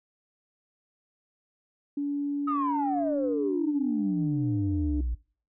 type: tone with pitch glide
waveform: sine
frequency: 286.1 to 298.2 Hz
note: D4 to D4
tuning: -45 to +27 cents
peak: -26 dBFS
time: 1.97-5.01 s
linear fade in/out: 5 ms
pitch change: +72 cents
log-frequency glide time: 2.9-4.52 s
type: exponential sweep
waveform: sine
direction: down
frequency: 1283 to 55 Hz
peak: -26 dBFS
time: 2.47-5.15 s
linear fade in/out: 10 ms
effects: noise-tail reverb RT60 0.4 s tail -21 dB re dry + tanh soft clip ceiling -17 dBFS